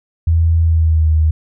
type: tone with pitch glide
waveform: sine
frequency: 82.41 to 78.51 Hz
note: E2 to D#2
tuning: 0 to +16 cents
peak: -9 dBFS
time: 0.27-1.31 s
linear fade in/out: 5 ms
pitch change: -84 cents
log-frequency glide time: 0.62-1.09 s
effects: none